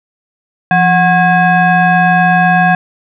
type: tone with frequency modulation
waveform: sine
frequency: 735 Hz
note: F#5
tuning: 12 cents flat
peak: -6 dBFS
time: 0.71-2.75 s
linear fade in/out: 2 ms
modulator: 908 Hz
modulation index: 1.2
effects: none